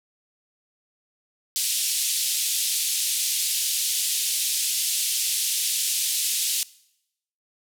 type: band-pass noise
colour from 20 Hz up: white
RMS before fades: -25 dBFS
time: 1.56-6.63 s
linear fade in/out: 0 ms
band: 2900 to 12000 Hz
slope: 24 dB/octave
effects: noise-tail reverb RT60 0.8 s tail -21 dB re dry